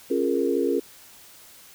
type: chord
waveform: sine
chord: Bb minor seventh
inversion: first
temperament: equal with one note detuned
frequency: 274.3 / 349.2 / 415.3 / 466.2 Hz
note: Db4 / F4 / Ab4 / Bb4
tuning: -18 / 0 / 0 / 0 cents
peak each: -26 dBFS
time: 0.1-0.8 s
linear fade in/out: 10 ms
effects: white hiss -49 dBFS RMS until 1.74 s